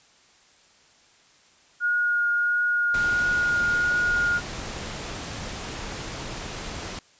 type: tone with vibrato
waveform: sine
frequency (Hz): 1433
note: F6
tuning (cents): +44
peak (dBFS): -20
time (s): 1.8-4.41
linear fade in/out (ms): 50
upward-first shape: triangle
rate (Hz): 1.5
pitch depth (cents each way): 13
type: noise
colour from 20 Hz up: pink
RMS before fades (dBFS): -34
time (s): 2.94-6.99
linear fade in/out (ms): 2
effects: white hiss -57 dBFS RMS until 7.19 s + resampled to 16000 Hz